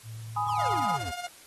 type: tone with pitch glide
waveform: sine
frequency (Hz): 111.5 to 110.09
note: A2 to A2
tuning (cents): +23 to +1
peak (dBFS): -37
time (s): 0.03-0.87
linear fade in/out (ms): 50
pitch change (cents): -22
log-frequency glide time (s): 0.5-0.59
type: chord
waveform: sine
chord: G# minor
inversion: none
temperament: just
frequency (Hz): 830.6 / 996.7 / 1245.9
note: G#5 / B5 / D#6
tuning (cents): 0 / +16 / +2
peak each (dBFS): -28 / -33 / -30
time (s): 0.36-0.97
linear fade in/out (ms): 10
type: exponential sweep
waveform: square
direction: down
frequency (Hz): 1198 to 72.6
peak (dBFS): -37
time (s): 0.47-1.12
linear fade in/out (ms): 20
type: tone with tremolo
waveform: sawtooth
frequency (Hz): 710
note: F5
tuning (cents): +28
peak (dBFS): -28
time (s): 0.59-1.27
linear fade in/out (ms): 2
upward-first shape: sine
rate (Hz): 17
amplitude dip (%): 65
effects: white hiss -52 dBFS RMS until 1.46 s + AAC 32 kbps